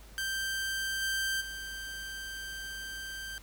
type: tone with level steps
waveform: sawtooth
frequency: 1568 Hz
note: G6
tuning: in tune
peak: -28 / -26 / -35 dBFS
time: 0.18-3.38 s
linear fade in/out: 0 ms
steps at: 1.01 / 1.4 s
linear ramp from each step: 20 ms
effects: added 50 Hz sine -50 dBFS peak until 3.42 s + pink hiss -56 dBFS RMS until 3.42 s